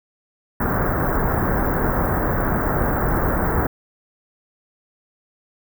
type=band-stop noise; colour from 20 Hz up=pink; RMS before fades=-20 dBFS; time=0.6-3.67 s; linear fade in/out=5 ms; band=1700 to 16000 Hz; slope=48 dB/octave; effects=none